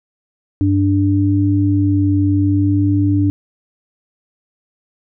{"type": "tone pair together", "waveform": "sine", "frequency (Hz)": [98, 293.3], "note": ["G2", "D4"], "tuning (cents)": [0, -2], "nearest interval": "octave + perfect fifth", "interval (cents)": 1898, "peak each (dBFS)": -14, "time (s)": [0.61, 3.3], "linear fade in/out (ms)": 0, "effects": []}